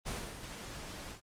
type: noise with ADSR envelope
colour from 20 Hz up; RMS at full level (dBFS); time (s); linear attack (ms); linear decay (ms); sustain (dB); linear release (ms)
pink; -37; 0.05-1.21; 25; 260; -8; 100
effects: low-pass 10000 Hz 12 dB/octave + Opus 24 kbps